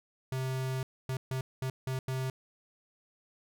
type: tone bursts at uneven times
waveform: square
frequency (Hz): 130.81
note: C3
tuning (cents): 0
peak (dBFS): -32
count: 6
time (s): 0.32-0.83 / 1.09-1.17 / 1.31-1.41 / 1.62-1.7 / 1.87-1.99 / 2.08-2.3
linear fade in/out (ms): 2
effects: none